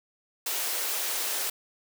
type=high-pass noise; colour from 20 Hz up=white; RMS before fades=-30 dBFS; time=0.46-1.5 s; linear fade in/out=5 ms; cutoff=360 Hz; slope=24 dB/octave; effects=none